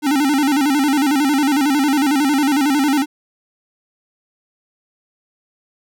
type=tone with vibrato; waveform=square; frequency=283.2 Hz; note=C#4; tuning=37 cents sharp; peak=-14 dBFS; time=0.02-3.06 s; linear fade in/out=50 ms; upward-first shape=square; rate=11 Hz; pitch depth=100 cents each way; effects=none